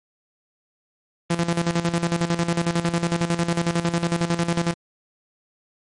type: tone with tremolo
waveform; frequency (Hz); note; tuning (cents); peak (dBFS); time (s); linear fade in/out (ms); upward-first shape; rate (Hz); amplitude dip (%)
sawtooth; 170; F3; -46; -14; 1.3-4.74; 5; square; 11; 70
effects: MP3 48 kbps